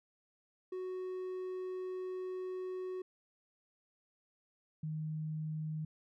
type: tone pair in turn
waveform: triangle / sine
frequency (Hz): 370 / 155.57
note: F#4 / D#3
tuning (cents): 0 / 0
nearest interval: octave + minor third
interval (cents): 1500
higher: first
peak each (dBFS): -36 / -36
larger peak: neither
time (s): 0.72-3.02 / 4.83-5.85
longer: first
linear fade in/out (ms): 5
effects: none